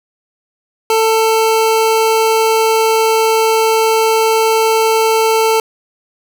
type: tone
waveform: 25% pulse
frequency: 444.9 Hz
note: A4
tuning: 19 cents sharp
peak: -6 dBFS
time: 0.9-5.6 s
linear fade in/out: 2 ms
effects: none